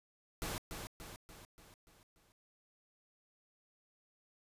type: noise with echo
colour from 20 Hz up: pink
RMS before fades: -40 dBFS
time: 0.42-0.58 s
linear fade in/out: 0 ms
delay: 290 ms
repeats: 6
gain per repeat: -5 dB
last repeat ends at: 2.32 s
effects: resampled to 32000 Hz